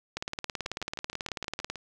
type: two click trains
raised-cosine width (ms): 0.2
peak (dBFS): -15 / -22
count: 29 / 8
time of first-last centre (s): 0.17-1.7 / 0.66-1.757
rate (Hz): 18.3 / 6.38
effects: none